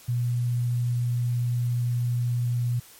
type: tone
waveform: sine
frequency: 121.4 Hz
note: B2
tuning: 29 cents flat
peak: -22 dBFS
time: 0.08-2.8 s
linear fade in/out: 10 ms
effects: white hiss -50 dBFS RMS until 2.99 s + MP3 64 kbps